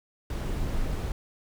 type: noise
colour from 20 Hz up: brown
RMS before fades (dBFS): -29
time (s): 0.3-1.12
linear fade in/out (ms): 2
effects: none